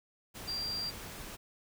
sine tone in noise, 4736 Hz, D8, 14 cents sharp, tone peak -34 dBFS, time 0.47-0.91 s, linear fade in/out 20 ms, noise pink, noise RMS -45 dBFS, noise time 0.34-1.37 s, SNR +8 dB, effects none

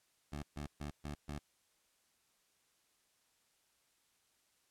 15% pulse tone bursts, 73.42 Hz, D2, in tune, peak -35 dBFS, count 5, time 0.32-1.39 s, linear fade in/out 10 ms, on 110 ms, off 130 ms, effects white hiss -75 dBFS RMS until 4.7 s + low-pass 11000 Hz 12 dB/octave

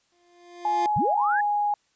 25% pulse tone with exponential growth, 349.6 Hz, F4, 2 cents sharp, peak -23 dBFS, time 0.12-0.86 s, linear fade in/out 1 ms, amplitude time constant 160 ms
sine tone with pitch glide, 841 to 827 Hz, G#5 to G#5, +22 to -8 cents, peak -21 dBFS, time 0.65-1.74 s, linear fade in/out 2 ms, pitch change -30 cents, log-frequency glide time 0.94-1 s
sine linear sweep, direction up, 87.8 to 1751 Hz, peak -24 dBFS, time 0.96-1.41 s, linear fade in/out 5 ms
effects white hiss -68 dBFS RMS until 1.95 s + resampled to 16000 Hz

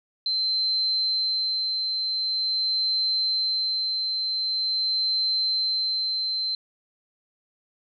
sine tone with tremolo, 4100 Hz, C8, 36 cents flat, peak -21 dBFS, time 0.26-6.55 s, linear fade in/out 2 ms, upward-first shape sine, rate 0.45 Hz, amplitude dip 30%, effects none

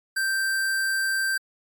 square tone, 1567 Hz, G6, 1 cent flat, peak -23 dBFS, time 0.16-1.38 s, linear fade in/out 10 ms, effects MP3 96 kbps

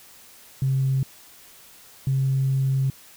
sine tone pair in turn, 133.7 / 134.23 Hz, C3 / C3, +38 / +45 cents, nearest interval unison, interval 7 cents, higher second, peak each -18 dBFS, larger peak neither, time 0.62-1.03 / 2.07-2.9 s, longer second, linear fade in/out 2 ms, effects tanh soft clip ceiling -14 dBFS + white hiss -49 dBFS RMS until 3.16 s

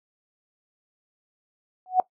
sine tone with exponential growth, 740 Hz, F#5, in tune, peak -11 dBFS, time 1.86-2 s, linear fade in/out 1 ms, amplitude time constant 29 ms, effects noise-tail reverb RT60 0.1 s tail -19 dB re dry

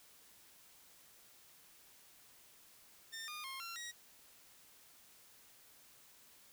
15% pulse tone with pitch steps, 1807 / 1217 / 1070 / 1367 / 1899 Hz, A6 / D#6 / C6 / F6 / A#6, +46 / -39 / +38 / -37 / +32 cents, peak -38 dBFS, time 3.12-3.92 s, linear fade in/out 20 ms, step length 160 ms, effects white hiss -63 dBFS RMS until 6.52 s

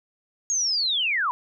sine linear sweep, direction down, 6645 to 936 Hz, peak -21 dBFS, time 0.5-1.31 s, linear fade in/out 0 ms, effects none

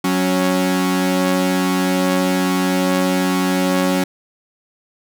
sawtooth tone pair together, 184.8 / 276.6 Hz, F#3 / C#4, -2 / -4 cents, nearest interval perfect fifth, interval 698 cents, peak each -14 dBFS, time 0.04-4.04 s, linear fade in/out 5 ms, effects none

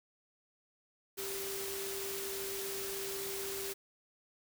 sine tone in noise, 392 Hz, G4, in tune, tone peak -41 dBFS, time 1.17-3.74 s, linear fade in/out 20 ms, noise white, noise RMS -41 dBFS, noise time 1.17-3.74 s, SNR -3 dB, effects none

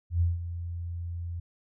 sine tone with ADSR envelope, 85.8 Hz, F2, 30 cents flat, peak -20 dBFS, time 0.1-1.4 s, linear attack 110 ms, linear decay 170 ms, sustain -12 dB, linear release 6 ms, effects none

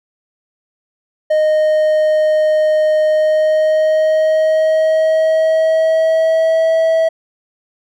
triangle tone with pitch glide, 618 to 649.1 Hz, D#5 to E5, -12 to -27 cents, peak -8 dBFS, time 1.3-7.09 s, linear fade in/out 10 ms, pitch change +85 cents, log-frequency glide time 3.05-6.73 s, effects none

